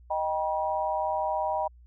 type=chord; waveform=sine; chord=Eb augmented; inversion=none; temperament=equal with one note detuned; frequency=622.3 / 784 / 962.4 Hz; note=Eb5 / G5 / B5; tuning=0 / 0 / -45 cents; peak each=-30 dBFS; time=0.1-1.68 s; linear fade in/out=10 ms; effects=added 60 Hz sine -50 dBFS peak until 1.86 s